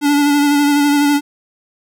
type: tone with vibrato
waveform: square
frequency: 288.8 Hz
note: D4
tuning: 29 cents flat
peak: -11 dBFS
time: 0.01-1.21 s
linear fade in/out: 50 ms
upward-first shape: sine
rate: 12 Hz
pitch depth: 26 cents each way
effects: none